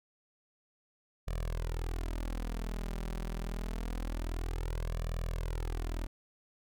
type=tone with flanger; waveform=sawtooth; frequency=41.2 Hz; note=E1; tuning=in tune; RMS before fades=-36 dBFS; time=1.27-6.07 s; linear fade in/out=10 ms; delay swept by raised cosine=1.7 to 5.2 ms; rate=0.26 Hz; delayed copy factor=+0.85; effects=none